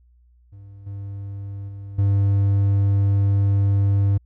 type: tone with level steps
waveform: triangle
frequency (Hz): 99.6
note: G2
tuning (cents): +28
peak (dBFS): -37 / -27 / -30 / -13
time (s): 0.52-4.18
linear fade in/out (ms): 10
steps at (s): 0.86 / 1.68 / 1.98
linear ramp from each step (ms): 10
effects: added 60 Hz sine -52 dBFS peak until 4.25 s